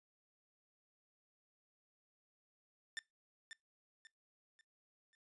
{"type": "tone with echo", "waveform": "sawtooth", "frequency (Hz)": 1789, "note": "A6", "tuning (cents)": 28, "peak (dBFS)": -37, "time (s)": [2.97, 2.99], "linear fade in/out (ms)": 0, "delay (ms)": 540, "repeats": 4, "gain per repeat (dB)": -8, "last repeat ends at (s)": 5.15, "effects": ["noise-tail reverb RT60 0.2 s tail -23 dB re dry", "resampled to 22050 Hz"]}